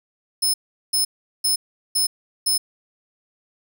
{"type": "tone bursts", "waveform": "20% pulse", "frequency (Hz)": 5210, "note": "E8", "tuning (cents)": -21, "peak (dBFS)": -12, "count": 5, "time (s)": [0.42, 2.58], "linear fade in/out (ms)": 10, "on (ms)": 120, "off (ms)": 390, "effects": []}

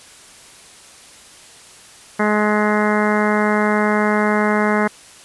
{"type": "harmonic tone with a mistuned harmonic", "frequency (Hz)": 210.8, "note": "G#3", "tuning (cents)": 26, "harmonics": [1, 2, 3, 4, 5, 6, 7, 8, 9, 10], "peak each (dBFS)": [-18, -21, -23, -24, -25, -26, -26, -27, -28, -28], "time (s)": [2.19, 4.88], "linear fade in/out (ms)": 10, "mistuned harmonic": 10, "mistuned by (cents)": -15, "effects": ["white hiss -43 dBFS RMS until 5.24 s", "resampled to 24000 Hz"]}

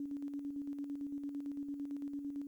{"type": "tone with tremolo", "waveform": "sine", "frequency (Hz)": 283.9, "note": "C#4", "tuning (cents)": 41, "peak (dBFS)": -37, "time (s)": [0, 2.47], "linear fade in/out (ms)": 2, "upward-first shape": "square", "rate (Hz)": 8.9, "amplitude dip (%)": 45, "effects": ["12-bit"]}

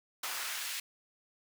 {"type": "noise with high-pass filter sweep", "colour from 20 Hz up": "pink", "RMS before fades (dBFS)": -38, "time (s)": [0.23, 0.8], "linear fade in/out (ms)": 5, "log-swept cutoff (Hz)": [1000, 2300], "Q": 0.93, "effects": []}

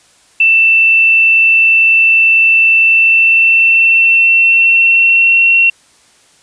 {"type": "tone with pitch glide", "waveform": "sine", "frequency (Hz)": [2669, 2725], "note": ["E7", "F7"], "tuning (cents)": [21, -43], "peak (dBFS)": -5, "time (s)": [0.4, 5.7], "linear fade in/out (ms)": 5, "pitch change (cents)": 36, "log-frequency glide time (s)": [2.8, 5.57], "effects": ["white hiss -48 dBFS RMS until 6.42 s", "resampled to 22050 Hz"]}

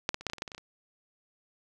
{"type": "clicks", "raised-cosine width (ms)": 0.2, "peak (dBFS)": [-9, -14, -27, -13, -20, -14, -29, -15, -23, -27, -23, -29], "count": 12, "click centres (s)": [0.091, 0.144, 0.21, 0.267, 0.299, 0.334, 0.383, 0.421, 0.478, 0.518, 0.548, 0.58], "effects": []}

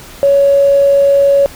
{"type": "tone with tanh clipping", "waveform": "triangle", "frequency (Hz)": 559, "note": "C#5", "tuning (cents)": 14, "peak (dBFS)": -5, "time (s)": [0.23, 1.46], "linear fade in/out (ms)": 0, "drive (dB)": 2, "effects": ["pink hiss -34 dBFS RMS until 1.55 s"]}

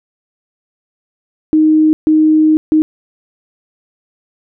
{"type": "tone bursts at uneven times", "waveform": "sine", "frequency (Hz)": 311.1, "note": "D#4", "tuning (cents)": 0, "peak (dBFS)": -6, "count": 3, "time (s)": [[1.53, 1.93], [2.07, 2.57], [2.72, 2.82]], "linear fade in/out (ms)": 0, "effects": []}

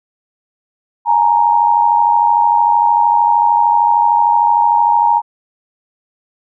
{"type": "tone pair together", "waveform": "sine", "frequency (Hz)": [839.1, 932.3], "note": ["G#5", "A#5"], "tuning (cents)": [18, 0], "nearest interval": "major second", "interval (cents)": 182, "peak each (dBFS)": [-13, -10], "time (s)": [1.05, 5.22], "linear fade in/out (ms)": 50, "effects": []}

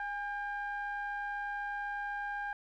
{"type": "ring-modulated tone", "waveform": "triangle", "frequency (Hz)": 392, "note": "G4", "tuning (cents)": 0, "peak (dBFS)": -30, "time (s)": [0, 2.53], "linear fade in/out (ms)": 2, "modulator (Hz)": 1210, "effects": []}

